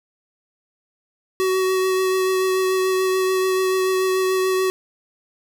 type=tone with vibrato; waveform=square; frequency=375.5 Hz; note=F#4; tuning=26 cents sharp; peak=-18 dBFS; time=1.4-4.7 s; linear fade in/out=0 ms; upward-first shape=triangle; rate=6.9 Hz; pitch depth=14 cents each way; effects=none